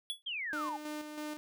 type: tone with exponential decay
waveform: square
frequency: 3386 Hz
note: G#7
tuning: 33 cents sharp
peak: -31 dBFS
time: 0.1-0.22 s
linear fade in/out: 0 ms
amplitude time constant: 24 ms
type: exponential sweep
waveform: sine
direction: down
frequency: 3315 to 811 Hz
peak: -35 dBFS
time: 0.26-0.77 s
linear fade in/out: 10 ms
type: tone with tremolo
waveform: sawtooth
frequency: 301.7 Hz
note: D4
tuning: 47 cents sharp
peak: -34 dBFS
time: 0.53-1.37 s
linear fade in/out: 0 ms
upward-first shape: square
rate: 3.1 Hz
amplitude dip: 45%
effects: none